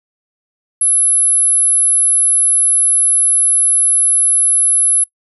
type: tone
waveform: sine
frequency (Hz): 10990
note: F9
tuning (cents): -29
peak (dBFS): -8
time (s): 0.81-5.04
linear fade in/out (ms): 5
effects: noise-tail reverb RT60 0.1 s tail -22 dB re dry + tanh soft clip ceiling -4 dBFS